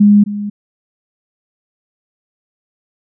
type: tone with echo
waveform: sine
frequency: 205.7 Hz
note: G#3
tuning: 16 cents flat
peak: -4 dBFS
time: 0-0.24 s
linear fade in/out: 10 ms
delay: 260 ms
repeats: 1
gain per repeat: -14 dB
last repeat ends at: 0.5 s
effects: none